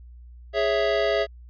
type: chord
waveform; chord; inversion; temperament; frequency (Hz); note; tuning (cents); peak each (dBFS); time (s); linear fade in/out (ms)
square; C# minor; second; equal; 415.3 / 554.4 / 659.3; G#4 / C#5 / E5; 0 / 0 / 0; -26 / -27 / -24; 0.53-1.27; 50
effects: added 60 Hz sine -42 dBFS peak until 1.49 s + resampled to 11025 Hz